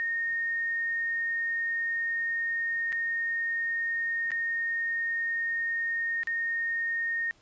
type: tone with dropouts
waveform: sine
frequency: 1845 Hz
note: A#6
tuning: 18 cents flat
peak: -27 dBFS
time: 0-7.31 s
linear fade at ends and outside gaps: 0 ms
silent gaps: 2.922-2.927 / 4.306-4.317 / 6.233-6.272 s
effects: pink hiss -62 dBFS RMS until 7.41 s + resampled to 16000 Hz